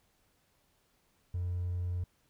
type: tone with hard clipping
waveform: triangle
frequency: 89 Hz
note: F2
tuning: 33 cents sharp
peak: -32 dBFS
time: 1.34-2.04 s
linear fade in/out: 5 ms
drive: 4 dB
effects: pink hiss -72 dBFS RMS until 2.29 s